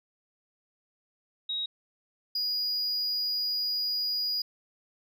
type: tone pair in turn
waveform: sine / triangle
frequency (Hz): 3800 / 4896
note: A#7 / D#8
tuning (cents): +33 / -29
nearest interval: major third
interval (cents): 438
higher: second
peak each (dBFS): -29 / -26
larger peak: second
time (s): 1.49-1.66 / 2.35-4.42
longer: second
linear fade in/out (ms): 5
effects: none